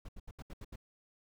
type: noise bursts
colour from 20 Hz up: brown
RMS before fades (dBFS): -45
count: 7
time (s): 0.05-0.759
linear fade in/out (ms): 5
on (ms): 37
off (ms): 75
effects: none